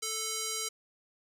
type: tone with band-pass filter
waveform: square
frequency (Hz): 440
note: A4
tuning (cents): 0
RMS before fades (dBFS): -35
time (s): 0.02-0.69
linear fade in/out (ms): 10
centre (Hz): 7000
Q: 1.4
effects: none